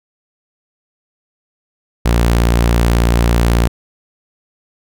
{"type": "tone", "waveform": "sawtooth", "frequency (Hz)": 58.27, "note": "A#1", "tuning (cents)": 0, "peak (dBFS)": -6, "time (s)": [2.05, 3.68], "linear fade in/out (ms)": 10, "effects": []}